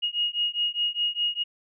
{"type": "beating tone pair", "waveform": "sine", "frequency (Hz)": [2871, 2875.9], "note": ["F7", "F#7"], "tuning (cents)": [47, -50], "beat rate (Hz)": 4.9, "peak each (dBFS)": -27, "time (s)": [0.02, 1.44], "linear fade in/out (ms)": 20, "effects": []}